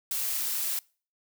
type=noise with amplitude modulation; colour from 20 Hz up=blue; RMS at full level=-29 dBFS; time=0.11-0.79 s; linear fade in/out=2 ms; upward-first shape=sine; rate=136 Hz; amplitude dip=25%; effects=noise-tail reverb RT60 0.4 s tail -25 dB re dry